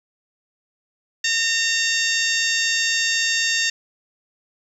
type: harmonic tone with a mistuned harmonic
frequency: 914 Hz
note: A#5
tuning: 34 cents flat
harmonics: 2 / 3 / 4 / 5 / 6 / 7 / 8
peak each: -23 / -25 / -26 / -27 / -28 / -28 / -29 dBFS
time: 1.24-3.7 s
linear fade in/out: 5 ms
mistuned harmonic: 5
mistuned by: +20 cents
effects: 8-bit